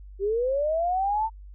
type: linear sweep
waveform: sine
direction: up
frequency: 379.6 to 906 Hz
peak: -22 dBFS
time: 0.19-1.3 s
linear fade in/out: 50 ms
effects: added 49 Hz sine -41 dBFS peak until 1.54 s